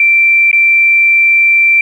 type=tone with dropouts; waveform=sine; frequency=2349 Hz; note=D7; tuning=in tune; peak=-5 dBFS; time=0-1.81 s; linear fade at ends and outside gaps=2 ms; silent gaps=0.514-0.529 s; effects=7-bit